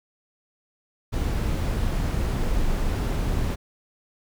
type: noise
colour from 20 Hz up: brown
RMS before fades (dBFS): -24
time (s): 1.12-3.56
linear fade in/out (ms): 20
effects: none